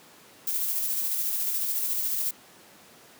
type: noise with tremolo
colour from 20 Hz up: violet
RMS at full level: -27 dBFS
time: 0.47-2.31 s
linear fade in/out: 5 ms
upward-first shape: square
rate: 14 Hz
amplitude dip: 25%
effects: pink hiss -52 dBFS RMS until 3.19 s + high-pass 200 Hz 12 dB/octave